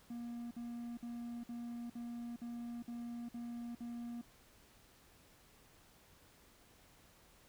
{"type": "tone bursts", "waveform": "triangle", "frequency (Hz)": 237, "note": "A#3", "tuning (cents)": 29, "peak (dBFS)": -40, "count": 9, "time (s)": [0.1, 4.214], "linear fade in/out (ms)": 5, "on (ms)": 410, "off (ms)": 53, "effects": ["pink hiss -65 dBFS RMS until 7.48 s"]}